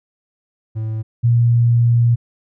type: tone pair in turn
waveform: triangle / sine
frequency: 110.1 / 118.44 Hz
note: A2 / A#2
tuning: +2 / +28 cents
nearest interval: minor second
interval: 126 cents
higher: second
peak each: -18 / -10 dBFS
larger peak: second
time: 0.75-1.03 / 1.23-2.16 s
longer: second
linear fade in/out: 20 ms
effects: none